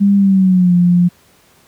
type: tone with pitch glide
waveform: sine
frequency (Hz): 200 to 176.13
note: G3 to F3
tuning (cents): +35 to +15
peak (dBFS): -7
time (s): 0-1.09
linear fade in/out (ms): 20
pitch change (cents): -220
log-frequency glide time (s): 0.16-0.74
effects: pink hiss -50 dBFS RMS until 1.67 s + high-pass 80 Hz 12 dB/octave